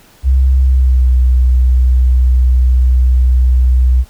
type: tone with pitch glide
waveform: sine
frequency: 65.41 to 62.78 Hz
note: C2 to B1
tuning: 0 to +29 cents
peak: -6 dBFS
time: 0.23-4.05 s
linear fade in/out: 50 ms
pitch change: -71 cents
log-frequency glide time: 0.61-1.09 s
effects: pink hiss -45 dBFS RMS until 4.09 s